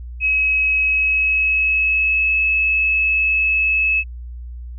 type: tone with pitch glide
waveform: sine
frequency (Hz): 2558 to 2591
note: D#7 to E7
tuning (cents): +47 to -30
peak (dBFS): -14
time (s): 0.2-4.04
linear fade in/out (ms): 50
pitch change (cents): +23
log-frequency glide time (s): 0.84-2.37
effects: added 60 Hz sine -29 dBFS peak until 4.78 s